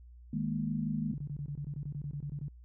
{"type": "chord", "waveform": "sine", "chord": "D# suspended fourth", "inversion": "none", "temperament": "just", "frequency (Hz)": [155.56, 207.4, 233.3], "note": ["D#3", "G#3", "A#3"], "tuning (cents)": [0, -2, 2], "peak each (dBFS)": -35, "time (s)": [0.33, 1.14], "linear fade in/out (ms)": 5}
{"type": "tone bursts", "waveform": "sine", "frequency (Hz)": 144.2, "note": "D3", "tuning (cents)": -31, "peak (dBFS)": -35, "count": 15, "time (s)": [1.11, 2.483], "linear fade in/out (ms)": 2, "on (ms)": 71, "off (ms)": 22}
{"effects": ["added 60 Hz sine -50 dBFS peak until 2.64 s"]}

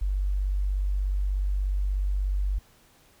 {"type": "tone", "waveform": "sine", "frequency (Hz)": 48.33, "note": "G1", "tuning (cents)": -24, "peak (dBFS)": -23, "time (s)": [0.01, 2.59], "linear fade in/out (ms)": 10, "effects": ["pink hiss -59 dBFS RMS until 3.2 s"]}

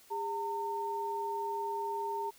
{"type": "tone pair together", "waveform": "sine", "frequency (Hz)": [405.4, 910], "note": ["G#4", "A#5"], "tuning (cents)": [-42, -42], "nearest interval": "octave + major second", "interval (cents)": 1400, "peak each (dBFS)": [-38, -34], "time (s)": [0.1, 2.31], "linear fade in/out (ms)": 20, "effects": ["white hiss -60 dBFS RMS until 2.38 s"]}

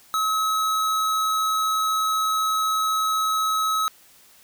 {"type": "tone", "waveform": "square", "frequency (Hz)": 1284, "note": "E6", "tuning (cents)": -46, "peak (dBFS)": -21, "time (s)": [0.14, 3.88], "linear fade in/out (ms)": 0, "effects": ["white hiss -53 dBFS RMS until 4.43 s"]}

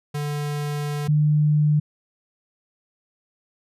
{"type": "tone pair in turn", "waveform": ["square", "sine"], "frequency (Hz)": [146.83, 150.09], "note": ["D3", "D3"], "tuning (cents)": [0, 38], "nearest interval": "unison", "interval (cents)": 38, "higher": "second", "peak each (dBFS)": [-25, -15], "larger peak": "second", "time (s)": [[0.14, 1.08], [1.08, 1.8]], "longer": "first", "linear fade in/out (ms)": 10, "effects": ["resampled to 32000 Hz"]}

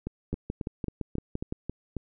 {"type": "two click trains", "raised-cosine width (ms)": 3, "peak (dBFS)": [-18, -19], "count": [8, 8], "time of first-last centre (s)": [[0.33, 1.525], [0.07, 1.967]], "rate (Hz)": [5.86, 3.69], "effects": []}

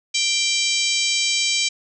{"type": "harmonic tone with a mistuned harmonic", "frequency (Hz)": 784, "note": "G5", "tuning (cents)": 0, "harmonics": [3, 4, 5, 6, 7, 8, 9, 10], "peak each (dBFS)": [-24, -25, -26, -27, -27, -28, -29, -29], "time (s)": [0.14, 1.69], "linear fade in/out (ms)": 10, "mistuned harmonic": 9, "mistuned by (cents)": -32, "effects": []}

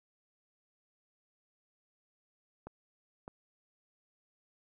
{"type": "clicks", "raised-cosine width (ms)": 1, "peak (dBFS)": -30, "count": 2, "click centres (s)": [2.67, 3.279], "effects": []}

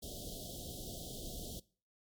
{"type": "band-stop noise", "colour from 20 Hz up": "pink", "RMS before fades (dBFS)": -45, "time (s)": [0.02, 1.6], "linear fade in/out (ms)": 10, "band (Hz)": [720, 3100], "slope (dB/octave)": 96, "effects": ["noise-tail reverb RT60 0.4 s tail -21 dB re dry", "MP3 96 kbps"]}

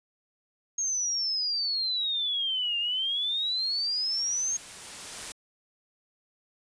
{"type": "exponential two-way sweep", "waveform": "sine", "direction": "down then up", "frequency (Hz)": [6540, 2783, 6540], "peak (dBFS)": -26, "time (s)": [0.78, 4.57], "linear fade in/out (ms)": 5, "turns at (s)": 2.78}
{"type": "noise with exponential growth", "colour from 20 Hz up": "white", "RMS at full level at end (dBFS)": -37, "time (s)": [1.5, 5.32], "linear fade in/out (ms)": 1, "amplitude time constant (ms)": 830}
{"effects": ["resampled to 22050 Hz"]}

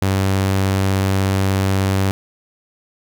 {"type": "tone", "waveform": "sawtooth", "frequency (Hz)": 96.5, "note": "G2", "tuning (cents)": -27, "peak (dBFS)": -11, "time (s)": [0.02, 2.11], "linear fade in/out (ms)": 0, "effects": []}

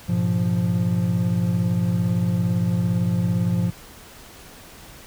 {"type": "chord", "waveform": "triangle", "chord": "F diminished", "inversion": "first", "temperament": "equal with one note detuned", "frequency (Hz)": [103.83, 121.49, 174.61], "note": ["Ab2", "Cb3", "F3"], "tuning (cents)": [0, -28, 0], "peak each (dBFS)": [-22, -23, -19], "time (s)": [0.08, 3.71], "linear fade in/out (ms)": 20, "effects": ["pink hiss -44 dBFS RMS until 5.06 s"]}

